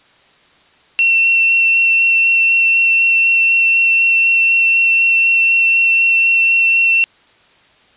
sine tone with vibrato, 2708 Hz, E7, 46 cents sharp, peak -9 dBFS, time 0.99-7.04 s, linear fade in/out 0 ms, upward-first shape sine, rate 4 Hz, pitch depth 9 cents each way, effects white hiss -50 dBFS RMS until 7.96 s + resampled to 8000 Hz

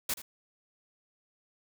white noise with echo, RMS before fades -31 dBFS, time 0.09-0.14 s, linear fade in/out 5 ms, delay 80 ms, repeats 1, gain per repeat -14 dB, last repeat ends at 0.22 s, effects none

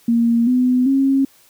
sine tone with pitch steps, 233.2 / 251.4 / 271 Hz, A#3 / B3 / C#4, +1 / +31 / -39 cents, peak -12 dBFS, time 0.08-1.25 s, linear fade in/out 5 ms, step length 390 ms, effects white hiss -52 dBFS RMS until 1.49 s

